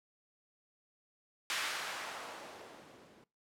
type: noise with low-pass filter sweep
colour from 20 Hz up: violet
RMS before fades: -43 dBFS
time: 1.5-3.24 s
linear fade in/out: 0 ms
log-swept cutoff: 2000 to 240 Hz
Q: 0.83
effects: noise-tail reverb RT60 0.3 s tail -23 dB re dry